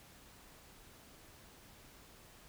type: silence
effects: pink hiss -59 dBFS RMS until 2.48 s